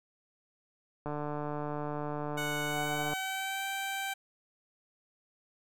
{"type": "click train", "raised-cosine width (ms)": 1, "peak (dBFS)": -23, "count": 308, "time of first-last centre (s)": [1.06, 3.134], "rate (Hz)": 148}
{"type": "tone with pitch glide", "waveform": "15% pulse", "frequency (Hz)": [740, 779.5], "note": ["F#5", "G5"], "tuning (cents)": [0, -10], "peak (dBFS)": -27, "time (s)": [2.37, 4.14], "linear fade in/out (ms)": 10, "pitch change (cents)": 90, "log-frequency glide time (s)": [2.65, 3.66]}
{"effects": []}